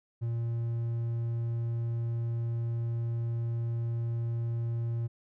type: tone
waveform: triangle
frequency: 116.54 Hz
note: A#2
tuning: in tune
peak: -27 dBFS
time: 0.21-5.08 s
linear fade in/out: 20 ms
effects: none